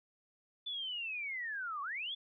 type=linear two-way sweep; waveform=sine; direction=down then up; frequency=3510 to 1091 to 3510 Hz; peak=-37 dBFS; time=0.66-2.15 s; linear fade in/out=10 ms; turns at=1.82 s; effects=none